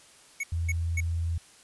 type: tone bursts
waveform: square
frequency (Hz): 2217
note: C#7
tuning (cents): 0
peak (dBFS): -29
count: 3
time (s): 0.4-1.005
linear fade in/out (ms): 5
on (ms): 35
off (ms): 250
type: tone with vibrato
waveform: sine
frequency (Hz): 83.7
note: E2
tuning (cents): +27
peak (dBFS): -26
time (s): 0.52-1.38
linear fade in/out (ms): 5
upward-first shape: sine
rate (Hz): 20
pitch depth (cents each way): 28
effects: white hiss -55 dBFS RMS until 1.63 s + resampled to 24000 Hz